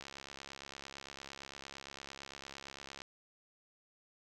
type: click train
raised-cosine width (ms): 0.2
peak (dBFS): -29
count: 208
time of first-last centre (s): 0.01-3.019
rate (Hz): 68.8
effects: none